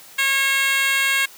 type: tone with high-pass filter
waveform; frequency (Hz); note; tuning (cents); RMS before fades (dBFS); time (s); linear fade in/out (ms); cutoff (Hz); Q
10% pulse; 544; C#5; -33; -19; 0.18-1.26; 10; 1800; 1.6
effects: white hiss -44 dBFS RMS until 1.37 s + high-pass 150 Hz 12 dB/octave